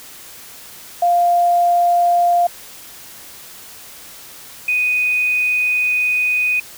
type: tone pair in turn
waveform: sine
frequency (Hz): 698.5 / 2489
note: F5 / D#7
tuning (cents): 0 / 0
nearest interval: octave + minor seventh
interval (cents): 2200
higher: second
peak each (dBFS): -11 / -14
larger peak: first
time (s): 1.02-2.47 / 4.68-6.6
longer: second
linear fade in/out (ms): 5
effects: white hiss -38 dBFS RMS until 6.77 s